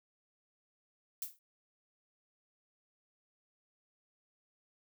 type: noise with exponential decay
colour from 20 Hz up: violet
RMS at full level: -35 dBFS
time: 1.22-1.39 s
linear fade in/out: 1 ms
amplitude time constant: 35 ms
effects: none